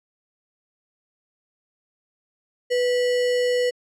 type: tone with sample-and-hold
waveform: sine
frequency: 493.9 Hz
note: B4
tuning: in tune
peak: -18 dBFS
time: 2.7-3.71 s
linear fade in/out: 20 ms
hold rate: 2450 Hz
effects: low-pass 7000 Hz 12 dB/octave